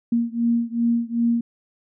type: beating tone pair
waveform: sine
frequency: 233.1 / 235.7 Hz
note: A#3 / A#3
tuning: 0 / +19 cents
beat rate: 2.6 Hz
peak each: -21 / -22 dBFS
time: 0.12-1.41 s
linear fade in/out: 5 ms
effects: none